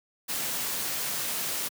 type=noise; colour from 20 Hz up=white; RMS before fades=-31 dBFS; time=0.28-1.69 s; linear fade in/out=20 ms; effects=high-pass 100 Hz 12 dB/octave